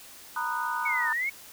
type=chord; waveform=sine; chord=B major seventh; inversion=third; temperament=just; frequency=926 / 987.8 / 1234.7 / 1481.6 Hz; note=A#5 / B5 / D#6 / F#6; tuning=-12 / 0 / -14 / +2 cents; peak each=-33 dBFS; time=0.36-1.13 s; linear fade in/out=5 ms
type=exponential two-way sweep; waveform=sine; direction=down then up; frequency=2256 to 1760 to 2246 Hz; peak=-26 dBFS; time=0.85-1.3 s; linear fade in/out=10 ms; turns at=1.11 s
effects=white hiss -48 dBFS RMS until 1.52 s